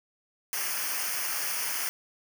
white noise with comb filter, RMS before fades -31 dBFS, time 0.53-1.89 s, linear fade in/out 0 ms, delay 0.26 ms, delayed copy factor -0.85, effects none

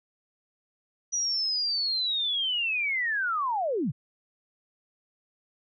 sine linear sweep, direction down, 5870 to 103.83 Hz, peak -25 dBFS, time 1.12-3.92 s, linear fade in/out 20 ms, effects none

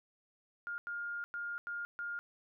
sine tone bursts at uneven times, 1413 Hz, F6, 20 cents sharp, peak -37 dBFS, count 5, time 0.67-0.78 / 0.87-1.24 / 1.34-1.58 / 1.67-1.85 / 1.99-2.19 s, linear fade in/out 0 ms, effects none

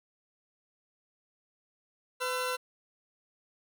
20% pulse tone pair together, 504.9 / 1351 Hz, B4 / E6, +38 / +42 cents, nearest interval octave + perfect fourth, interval 1704 cents, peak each -27 / -30 dBFS, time 2.2-2.57 s, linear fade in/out 20 ms, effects none

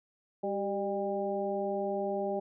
harmonic tone with a mistuned harmonic, 200 Hz, G3, 35 cents sharp, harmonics 1 / 2 / 3 / 4, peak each -38 / -34 / -34 / -37 dBFS, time 0.43-2.4 s, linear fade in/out 10 ms, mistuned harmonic 2, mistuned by -45 cents, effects none

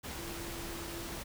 sine tone in noise, 338.2 Hz, E4, 44 cents sharp, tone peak -45 dBFS, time 0.17-1.17 s, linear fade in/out 20 ms, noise pink, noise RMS -42 dBFS, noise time 0.03-1.24 s, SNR -6 dB, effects none

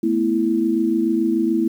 sine chord, A suspended second, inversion none, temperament equal, 220 / 246.9 / 329.6 Hz, A3 / B3 / E4, 0 / 0 / 0 cents, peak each -22 / -23 / -18 dBFS, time 0.03-1.68 s, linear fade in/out 5 ms, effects 8-bit

